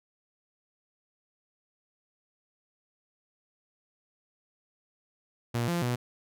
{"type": "tone with pitch steps", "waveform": "sawtooth", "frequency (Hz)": [118.7, 172.6, 122.4], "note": ["A#2", "F3", "B2"], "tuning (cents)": [32, -20, -15], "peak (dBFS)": -23, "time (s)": [5.54, 5.96], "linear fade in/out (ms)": 10, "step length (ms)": 140, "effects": []}